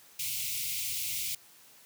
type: band-stop noise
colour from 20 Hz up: white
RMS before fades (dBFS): -34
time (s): 0.19-1.35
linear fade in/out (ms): 5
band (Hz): 160 to 2100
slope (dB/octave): 96
effects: white hiss -57 dBFS RMS until 1.85 s + high-pass 80 Hz 12 dB/octave